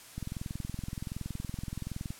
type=click train; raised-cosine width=5 ms; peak=-24 dBFS; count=42; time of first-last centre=0.18-2.105 s; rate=21.3 Hz; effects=white hiss -51 dBFS RMS until 2.19 s + low-pass 12000 Hz 12 dB/octave